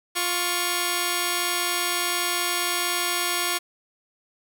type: tone pair together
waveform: 5% pulse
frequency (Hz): 351.2 / 1115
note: F4 / C#6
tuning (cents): +10 / +10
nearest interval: octave + minor sixth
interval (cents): 2000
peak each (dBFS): -14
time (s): 0.15-3.59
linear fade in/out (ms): 20
effects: none

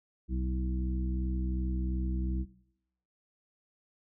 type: harmonic tone with a mistuned harmonic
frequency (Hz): 62.8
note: B1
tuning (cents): +30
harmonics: 1 / 2 / 3 / 4 / 5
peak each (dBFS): -30 / -44 / -37 / -48 / -40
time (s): 0.28-2.46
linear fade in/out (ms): 50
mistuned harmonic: 5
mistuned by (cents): +54
effects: noise-tail reverb RT60 0.8 s tail -19 dB re dry

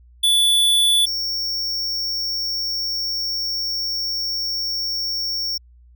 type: tone pair in turn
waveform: square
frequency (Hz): 3460 / 5492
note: A7 / F8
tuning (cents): -30 / -30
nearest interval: minor sixth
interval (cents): 800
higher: second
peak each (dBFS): -14 / -22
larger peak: first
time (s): 0.23-1.06 / 1.06-5.58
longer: second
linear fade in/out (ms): 10
effects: added 60 Hz sine -46 dBFS peak until 5.95 s

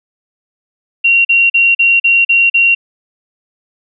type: tone bursts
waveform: sine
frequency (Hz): 2751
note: F7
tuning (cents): -27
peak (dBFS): -6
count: 7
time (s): 1.04-2.75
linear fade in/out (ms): 10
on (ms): 210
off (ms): 40
effects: none

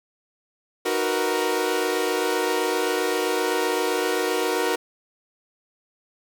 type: chord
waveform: sawtooth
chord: B major seventh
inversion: first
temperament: equal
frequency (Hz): 311.1 / 370 / 466.2 / 493.9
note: D#4 / F#4 / A#4 / B4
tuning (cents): 0 / 0 / 0 / 0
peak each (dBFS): -26 / -22 / -21 / -27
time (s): 0.85-4.76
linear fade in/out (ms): 10
effects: none

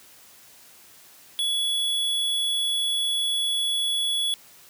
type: tone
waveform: square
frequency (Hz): 3387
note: G#7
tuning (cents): +33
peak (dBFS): -23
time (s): 1.39-4.34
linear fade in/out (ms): 0
effects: white hiss -51 dBFS RMS until 4.69 s + high-pass 60 Hz 12 dB/octave

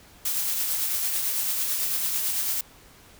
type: noise with tremolo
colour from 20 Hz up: blue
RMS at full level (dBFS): -25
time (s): 0.25-2.61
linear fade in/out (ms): 5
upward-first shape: triangle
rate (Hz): 9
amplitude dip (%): 35
effects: pink hiss -52 dBFS RMS until 3.19 s

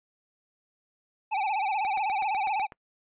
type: tone with vibrato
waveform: square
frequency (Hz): 815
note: G#5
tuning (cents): -33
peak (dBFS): -26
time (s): 1.31-2.67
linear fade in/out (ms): 20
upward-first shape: sine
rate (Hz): 16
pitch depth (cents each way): 130
type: click train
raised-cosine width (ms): 0.5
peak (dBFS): -28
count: 8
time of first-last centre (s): 1.85-2.722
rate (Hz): 8.03
effects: noise-tail reverb RT60 0.1 s tail -24 dB re dry + resampled to 8000 Hz

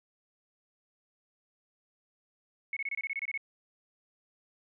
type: tone bursts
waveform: sine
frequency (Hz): 2199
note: C#7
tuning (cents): -14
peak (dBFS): -31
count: 11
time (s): 2.73-3.376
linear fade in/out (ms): 2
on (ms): 36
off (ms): 25
effects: none

